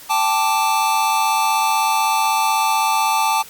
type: chord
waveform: square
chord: G suspended second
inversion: none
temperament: equal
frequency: 784 / 880 / 1174.7 Hz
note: G5 / A5 / D6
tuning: 0 / 0 / 0 cents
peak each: -24 / -18 / -22 dBFS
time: 0.09-3.43 s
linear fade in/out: 20 ms
effects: white hiss -40 dBFS RMS until 3.49 s + Opus 48 kbps